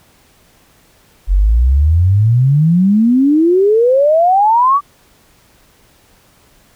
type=exponential sweep; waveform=sine; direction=up; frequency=44.14 to 1177 Hz; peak=-7 dBFS; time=1.27-4.81 s; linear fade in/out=50 ms; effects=pink hiss -50 dBFS RMS until 6.75 s